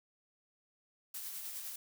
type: noise with tremolo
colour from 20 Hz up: blue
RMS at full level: -42 dBFS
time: 1.14-1.76 s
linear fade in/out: 5 ms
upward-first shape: sine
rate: 9.8 Hz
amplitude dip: 35%
effects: none